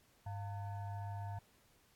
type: tone with frequency modulation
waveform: sine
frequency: 100.7 Hz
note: G2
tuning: 47 cents sharp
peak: -40 dBFS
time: 0.26-1.39 s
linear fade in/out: 5 ms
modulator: 803 Hz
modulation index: 0.63
effects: pink hiss -70 dBFS RMS until 1.95 s + AAC 64 kbps